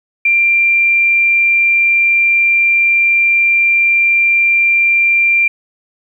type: tone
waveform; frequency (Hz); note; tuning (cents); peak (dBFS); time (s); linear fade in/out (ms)
sine; 2373; D7; +17; -8; 0.25-5.48; 5
effects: 8-bit